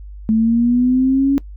sine linear sweep, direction up, 217.7 to 280.2 Hz, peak -11 dBFS, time 0.29-1.38 s, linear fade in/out 0 ms, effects noise-tail reverb RT60 0.1 s tail -21 dB re dry + added 50 Hz sine -31 dBFS peak until 1.56 s

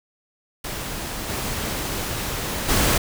pink noise with level steps, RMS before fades -30 / -27 / -19 dBFS, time 0.64-2.98 s, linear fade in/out 5 ms, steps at 1.28 / 2.68 s, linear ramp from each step 20 ms, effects none

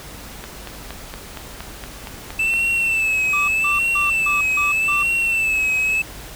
click train, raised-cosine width 0.3 ms, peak -15 dBFS, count 10, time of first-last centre 0.44-2.538 s, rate 4.29 Hz
triangle tone with vibrato, 2637 Hz, E7, in tune, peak -15 dBFS, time 2.39-6.02 s, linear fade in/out 5 ms, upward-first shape sine, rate 0.82 Hz, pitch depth 62 cents each way
triangle tone bursts, 1174 Hz, D6, 1 cent flat, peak -20 dBFS, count 6, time 3.33-5.03 s, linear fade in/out 5 ms, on 150 ms, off 160 ms
effects added 50 Hz sine -41 dBFS peak until 6.35 s + pink hiss -37 dBFS RMS until 6.35 s

